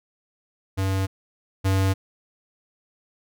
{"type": "tone pair in turn", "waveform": "square", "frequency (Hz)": [96, 96], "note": ["G2", "G2"], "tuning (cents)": [-36, -36], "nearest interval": "unison", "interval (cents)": 0, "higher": "neither", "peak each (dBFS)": [-22, -19], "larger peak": "second", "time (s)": [[0.77, 1.07], [1.64, 1.94]], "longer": "neither", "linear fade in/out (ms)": 20, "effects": []}